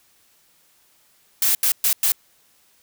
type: noise bursts at uneven times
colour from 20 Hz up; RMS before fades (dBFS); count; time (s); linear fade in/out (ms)
blue; -18; 4; 1.42-1.55 / 1.63-1.72 / 1.84-1.93 / 2.03-2.12; 2
effects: white hiss -59 dBFS RMS until 2.82 s